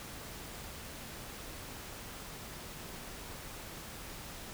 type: silence
effects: pink hiss -46 dBFS RMS until 4.53 s